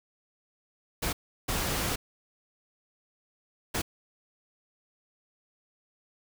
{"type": "noise bursts at uneven times", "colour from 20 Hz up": "pink", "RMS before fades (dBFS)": -30, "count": 3, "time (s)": [[1.02, 1.13], [1.48, 1.96], [3.74, 3.82]], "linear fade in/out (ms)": 10, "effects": []}